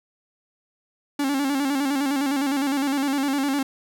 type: tone with vibrato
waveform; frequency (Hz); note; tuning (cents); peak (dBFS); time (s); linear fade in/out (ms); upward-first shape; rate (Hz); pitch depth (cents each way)
45% pulse; 277.5; C#4; +2; -21; 1.19-3.63; 5; square; 9.8; 63
effects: none